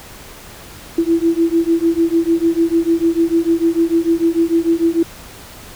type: beating tone pair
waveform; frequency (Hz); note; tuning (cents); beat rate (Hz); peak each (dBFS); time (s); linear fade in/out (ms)
sine; 329.6 / 336.3; E4 / E4; 0 / +35; 6.7; -15; 0.98-5.03; 5
effects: pink hiss -37 dBFS RMS until 5.75 s